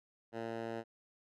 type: tone with band-pass filter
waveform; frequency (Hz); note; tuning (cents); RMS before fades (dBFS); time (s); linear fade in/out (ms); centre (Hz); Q
10% pulse; 114.3; A#2; -34; -41; 0.32-0.84; 50; 610; 0.51
effects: none